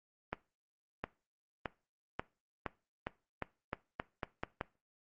accelerating click train, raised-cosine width 0.5 ms, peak -20 dBFS, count 12, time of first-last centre 0.33-4.611 s, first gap 710 ms, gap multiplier 0.87, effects noise-tail reverb RT60 0.3 s tail -20 dB re dry + Opus 32 kbps

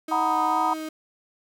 35% pulse tone with vibrato, 315.4 Hz, D#4, 24 cents sharp, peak -29 dBFS, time 0.08-0.89 s, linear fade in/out 5 ms, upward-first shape sine, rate 2.2 Hz, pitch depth 15 cents each way
sine chord, B major seventh, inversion second, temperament equal with one note detuned, 740 / 926.4 / 987.8 / 1244.5 Hz, F#5 / A#5 / B5 / D#6, 0 / -11 / 0 / 0 cents, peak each -26 dBFS, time 0.11-0.74 s, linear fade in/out 10 ms
effects none

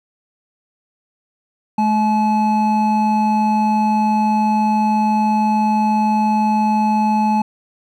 triangle tone pair together, 214.2 / 857 Hz, A3 / A5, -46 / -46 cents, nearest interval 2 octaves, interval 2400 cents, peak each -14 dBFS, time 1.78-7.42 s, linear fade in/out 5 ms, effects none

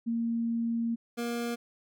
sine / 25% pulse tone pair in turn, 231.4 / 236.5 Hz, A#3 / A#3, -13 / +25 cents, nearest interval unison, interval 38 cents, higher second, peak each -27 dBFS, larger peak neither, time 0.06-0.96 / 1.17-1.56 s, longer first, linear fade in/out 20 ms, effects none

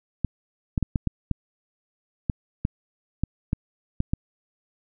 clicks, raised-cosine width 5 ms, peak -10 dBFS, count 12, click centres 0.247 / 0.778 / 0.827 / 0.958 / 1.073 / 1.313 / 2.298 / 2.651 / 3.236 / 3.531 / 4.004 / 4.135 s, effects none

